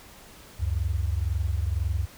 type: tone pair together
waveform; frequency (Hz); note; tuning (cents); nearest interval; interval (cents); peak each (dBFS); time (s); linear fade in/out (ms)
sine; 70.2 / 92.17; C#2 / F#2; +22 / -6; perfect fourth; 472; -26 / -27; 0.59-2.06; 20
effects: pink hiss -49 dBFS RMS until 2.17 s